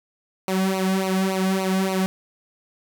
sawtooth tone with flanger, 189.8 Hz, F#3, 44 cents sharp, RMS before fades -22 dBFS, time 0.48-2.06 s, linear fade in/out 0 ms, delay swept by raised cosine 0.58 to 2.28 ms, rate 3.5 Hz, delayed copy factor -0.85, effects none

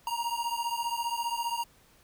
square beating tone pair, 932.3 / 947.3 Hz, A#5 / A#5, 0 / +28 cents, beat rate 15 Hz, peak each -33 / -34 dBFS, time 0.07-1.64 s, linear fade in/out 2 ms, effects pink hiss -61 dBFS RMS until 2.03 s

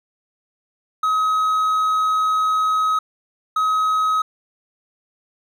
triangle tone bursts at uneven times, 1271 Hz, D#6, 36 cents sharp, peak -14 dBFS, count 2, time 1.03-2.99 / 3.56-4.22 s, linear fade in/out 5 ms, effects none

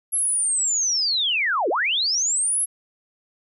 sine linear two-way sweep, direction down then up, 11280 to 311.1 to 11280 Hz, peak -19 dBFS, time 0.12-2.66 s, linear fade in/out 20 ms, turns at 1.69 s, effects none

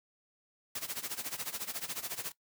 white noise with tremolo, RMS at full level -36 dBFS, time 0.75-2.32 s, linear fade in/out 5 ms, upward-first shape sine, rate 14 Hz, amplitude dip 85%, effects noise-tail reverb RT60 0.1 s tail -18 dB re dry + high-pass 100 Hz 12 dB/octave

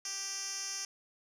10% pulse tone with band-pass filter, 392 Hz, G4, in tune, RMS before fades -39 dBFS, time 0.05-0.85 s, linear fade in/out 2 ms, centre 5900 Hz, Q 3.4, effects none

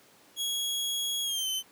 sawtooth tone with pitch glide, 3322 to 3064 Hz, G#7 to G7, 0 to -40 cents, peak -26 dBFS, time 0.36-1.63 s, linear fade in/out 50 ms, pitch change -140 cents, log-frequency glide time 1.23-1.48 s, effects pink hiss -58 dBFS RMS until 1.71 s + high-pass 200 Hz 12 dB/octave

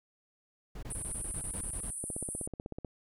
brown noise bursts, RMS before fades -41 dBFS, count 12, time 0.75-1.906 s, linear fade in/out 5 ms, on 78 ms, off 20 ms
pink band-pass noise, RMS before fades -40 dBFS, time 0.9-2.47 s, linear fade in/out 5 ms, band 9100 to 10000 Hz, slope 96 dB/octave
click train, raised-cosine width 2 ms, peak -26 dBFS, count 14, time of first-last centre 2.04-2.847 s, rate 16.1 Hz
effects none

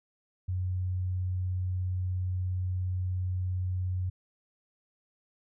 sine tone, 91.7 Hz, F#2, 15 cents flat, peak -28 dBFS, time 0.48-4.1 s, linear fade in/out 10 ms, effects none

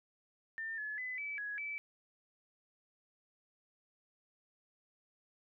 sine tone with pitch steps, 1801 / 1711 / 2011 / 2302 / 1672 / 2310 Hz, A6 / A6 / B6 / D7 / G#6 / D7, +40 / -49 / +31 / -35 / +11 / -29 cents, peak -38 dBFS, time 0.58-1.78 s, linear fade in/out 0 ms, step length 200 ms, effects none

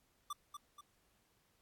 square tone with echo, 1174.7 Hz, D6, in tune, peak -40 dBFS, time 0.3-0.33 s, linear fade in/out 5 ms, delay 240 ms, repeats 2, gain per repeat -6 dB, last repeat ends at 0.81 s, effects pink hiss -75 dBFS RMS until 1.61 s + AAC 64 kbps

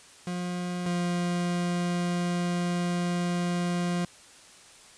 40% pulse tone pair in turn, 177.9 / 175.55 Hz, F3 / F3, +32 / +9 cents, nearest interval unison, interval 23 cents, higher first, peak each -29 / -25 dBFS, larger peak second, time 0.27-0.86 / 0.86-4.05 s, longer second, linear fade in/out 2 ms, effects white hiss -52 dBFS RMS until 4.97 s + resampled to 22050 Hz

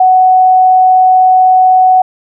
sine tone, 744 Hz, F#5, 9 cents sharp, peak -3 dBFS, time 0-2.02 s, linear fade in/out 5 ms, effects none

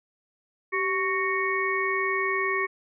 harmonic tone with a mistuned harmonic, 369.8 Hz, F#4, 1 cent flat, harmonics 1 / 3 / 5 / 6, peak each -29 / -29 / -29 / -29 dBFS, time 0.72-2.67 s, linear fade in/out 20 ms, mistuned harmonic 1, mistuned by +80 cents, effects none

